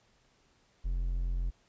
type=tone; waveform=triangle; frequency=43.65 Hz; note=F1; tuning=in tune; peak=-27 dBFS; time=0.84-1.51 s; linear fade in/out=20 ms; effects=pink hiss -68 dBFS RMS until 1.68 s + resampled to 16000 Hz